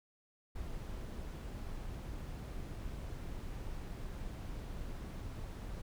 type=noise; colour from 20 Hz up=brown; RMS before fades=-43 dBFS; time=0.55-5.82 s; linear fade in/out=10 ms; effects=none